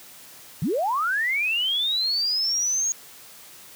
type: linear sweep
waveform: sine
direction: up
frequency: 126.2 to 6645 Hz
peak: -21 dBFS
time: 0.62-2.92 s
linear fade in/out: 0 ms
effects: white hiss -46 dBFS RMS until 3.75 s + high-pass 80 Hz 12 dB/octave